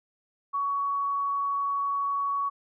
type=tone; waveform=sine; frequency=1122 Hz; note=C#6; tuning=21 cents sharp; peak=-25 dBFS; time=0.53-2.5 s; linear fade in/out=20 ms; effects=none